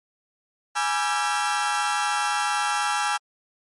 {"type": "tone cluster", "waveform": "35% pulse", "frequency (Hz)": [832, 970, 1176, 1347, 1576], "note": ["G#5", "B5", "D6", "E6", "G6"], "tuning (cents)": [3, -31, 2, 37, 9], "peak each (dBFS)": [-24, -30, -31, -25, -31], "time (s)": [0.75, 3.18], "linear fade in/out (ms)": 20, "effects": ["MP3 48 kbps"]}